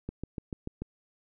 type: click train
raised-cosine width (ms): 3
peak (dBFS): -22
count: 6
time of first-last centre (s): 0.09-0.82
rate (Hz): 6.85
effects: none